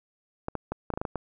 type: clicks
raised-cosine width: 1 ms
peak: -16 dBFS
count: 9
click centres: 0.484 / 0.553 / 0.72 / 0.903 / 0.938 / 0.975 / 1.015 / 1.052 / 1.157 s
effects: none